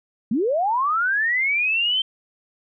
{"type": "linear sweep", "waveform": "sine", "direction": "up", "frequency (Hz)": [196, 3136], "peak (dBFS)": -18, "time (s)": [0.31, 2.02], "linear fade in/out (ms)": 5, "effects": []}